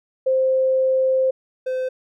sine / triangle tone pair in turn, 523.3 / 514.6 Hz, C5 / C5, 0 / -29 cents, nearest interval unison, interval 29 cents, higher first, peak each -15 / -19 dBFS, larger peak first, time 0.26-1.31 / 1.66-1.89 s, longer first, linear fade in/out 10 ms, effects none

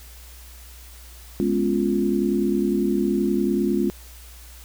sine chord, C# dominant seventh, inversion second, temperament equal, 207.7 / 246.9 / 277.2 / 349.2 Hz, G#3 / B3 / C#4 / E#4, 0 / 0 / 0 / 0 cents, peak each -23 / -27 / -25 / -23 dBFS, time 1.4-3.9 s, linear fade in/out 0 ms, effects added 60 Hz sine -42 dBFS peak until 4.64 s + white hiss -47 dBFS RMS until 4.64 s

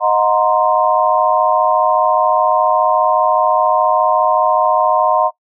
sine chord, C half-diminished seventh, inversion first, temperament equal with one note detuned, 622.3 / 727.3 / 932.3 / 1046.5 Hz, Eb5 / Gb5 / Bb5 / C6, 0 / -30 / 0 / 0 cents, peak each -16 dBFS, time 0-5.31 s, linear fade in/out 50 ms, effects noise-tail reverb RT60 0.1 s tail -20 dB re dry

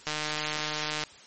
click train, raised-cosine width 0.2 ms, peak -13 dBFS, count 148, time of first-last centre 0.07-1.037 s, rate 152 Hz, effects white hiss -51 dBFS RMS until 1.26 s + MP3 32 kbps

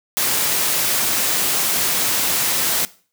white noise, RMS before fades -19 dBFS, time 0.17-2.85 s, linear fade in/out 0 ms, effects noise-tail reverb RT60 0.4 s tail -19 dB re dry + high-pass 100 Hz 12 dB/octave

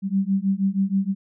sine beating tone pair, 191.5 / 197.8 Hz, G3 / G3, -40 / +16 cents, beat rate 6.3 Hz, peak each -22 dBFS, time 0.02-1.15 s, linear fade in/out 50 ms, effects none

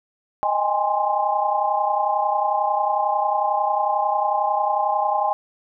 sine chord, Ab major seventh, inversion second, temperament equal with one note detuned, 622.3 / 799.5 / 830.6 / 1046.5 Hz, Eb5 / G5 / Ab5 / C6, 0 / +34 / 0 / 0 cents, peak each -26 / -23 / -22 / -25 dBFS, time 0.43-5.33 s, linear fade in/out 0 ms, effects none

